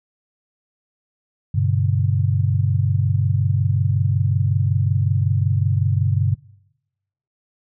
sine chord, G major, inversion none, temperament equal with one note detuned, 98 / 123.47 / 143.31 Hz, G2 / B2 / D3, 0 / 0 / -42 cents, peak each -18 / -21 / -21 dBFS, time 1.54-6.35 s, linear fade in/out 10 ms, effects noise-tail reverb RT60 1.0 s tail -25 dB re dry

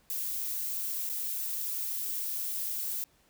violet noise with dropouts, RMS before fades -34 dBFS, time 0.1-3.04 s, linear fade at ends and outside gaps 0 ms, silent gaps 1.091-1.098 s, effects pink hiss -66 dBFS RMS until 3.29 s

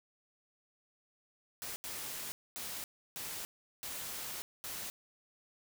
white noise bursts at uneven times, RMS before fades -42 dBFS, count 6, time 1.62-1.76 / 1.84-2.32 / 2.56-2.84 / 3.16-3.45 / 3.83-4.42 / 4.64-4.9 s, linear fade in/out 0 ms, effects none

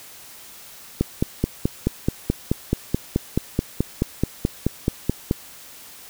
click train, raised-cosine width 3 ms, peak -5 dBFS, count 21, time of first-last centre 1.01-5.311 s, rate 4.65 Hz, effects white hiss -43 dBFS RMS until 6.09 s

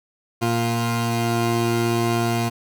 20% pulse tone pair together, 116.54 / 350.2 Hz, A#2 / F4, 0 / +5 cents, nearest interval octave + perfect fifth, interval 1905 cents, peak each -16 / -19 dBFS, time 0.41-2.5 s, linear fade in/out 20 ms, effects none

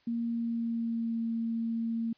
sine tone with pitch glide, 233.1 to 228.7 Hz, A#3 to A#3, 0 to -33 cents, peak -29 dBFS, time 0.07-2.13 s, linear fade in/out 5 ms, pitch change -33 cents, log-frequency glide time 0.24-1.21 s, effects white hiss -67 dBFS RMS until 2.17 s + resampled to 11025 Hz

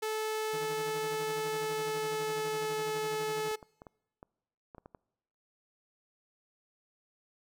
sawtooth tone with pitch glide, 434.8 to 432 Hz, A4 to A4, -21 to -32 cents, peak -28 dBFS, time 0.02-3.56 s, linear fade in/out 10 ms, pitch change -11 cents, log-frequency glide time 1.38-2.86 s
sawtooth tone with tremolo, 157.7 Hz, D#3, 24 cents sharp, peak -37 dBFS, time 0.53-3.49 s, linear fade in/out 5 ms, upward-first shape sine, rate 12 Hz, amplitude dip 80%
clicks, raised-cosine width 1 ms, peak -34 dBFS, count 9, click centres 3.513 / 3.628 / 3.819 / 3.868 / 4.229 / 4.748 / 4.782 / 4.859 / 4.948 s
effects noise-tail reverb RT60 1.0 s tail -25 dB re dry

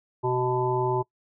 harmonic tone, 125.7 Hz, B2, 31 cents sharp, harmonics 1 / 3 / 5 / 7 / 8, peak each -29 / -25 / -35 / -28 / -33 dBFS, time 0.23-1.03 s, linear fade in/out 20 ms, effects noise-tail reverb RT60 0.1 s tail -22 dB re dry

